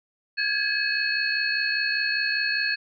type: tone cluster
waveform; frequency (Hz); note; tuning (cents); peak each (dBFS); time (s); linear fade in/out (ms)
sine; 1633 / 1698 / 2558 / 4355; G#6 / G#6 / D#7 / C#8; -30 / +38 / +47 / -31; -28; 0.37-2.76; 20
effects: none